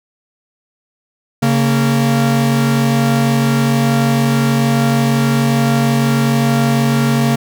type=tone pair together; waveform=45% pulse; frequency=138.59 / 230.6 Hz; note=C#3 / A#3; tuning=0 / -19 cents; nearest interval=major sixth; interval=881 cents; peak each=-14 dBFS; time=1.42-7.36 s; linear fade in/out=10 ms; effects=none